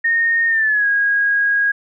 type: tone with pitch glide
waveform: sine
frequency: 1843 to 1641.9 Hz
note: A#6 to G#6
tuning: -20 to -20 cents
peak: -13 dBFS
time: 0.04-1.72 s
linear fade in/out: 10 ms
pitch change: -200 cents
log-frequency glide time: 0.48-0.87 s
effects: none